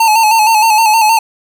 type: tone with vibrato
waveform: square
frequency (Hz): 880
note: A5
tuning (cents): 0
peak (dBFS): -7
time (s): 0-1.19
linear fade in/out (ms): 5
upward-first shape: square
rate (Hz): 6.4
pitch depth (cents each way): 51
effects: none